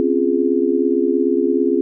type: chord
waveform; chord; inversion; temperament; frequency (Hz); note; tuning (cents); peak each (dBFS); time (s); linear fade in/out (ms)
sine; Db major seventh; third; just; 259.9 / 277.2 / 346.5 / 415.8; C4 / Db4 / F4 / Ab4; -11 / 0 / -14 / +2; -20 / -21 / -18 / -19; 0-1.81; 0
effects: none